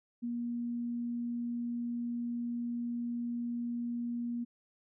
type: tone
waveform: sine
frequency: 238.1 Hz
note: A#3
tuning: 37 cents sharp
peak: -33 dBFS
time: 0.22-4.45 s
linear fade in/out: 20 ms
effects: none